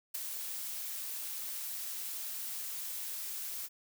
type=noise with ADSR envelope; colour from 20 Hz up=blue; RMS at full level=-34 dBFS; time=0.14-3.69 s; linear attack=11 ms; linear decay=8 ms; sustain=-6 dB; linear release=45 ms; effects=none